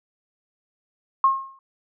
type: tone with exponential decay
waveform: sine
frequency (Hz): 1076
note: C6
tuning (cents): +48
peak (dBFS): -11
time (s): 1.24-1.59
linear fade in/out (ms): 2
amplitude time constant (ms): 74
effects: none